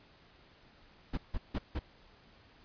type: noise bursts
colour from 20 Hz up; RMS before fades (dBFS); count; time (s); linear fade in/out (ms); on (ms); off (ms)
brown; -33; 4; 1.13-1.794; 10; 46; 160
effects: pink hiss -61 dBFS RMS until 2.64 s + resampled to 11025 Hz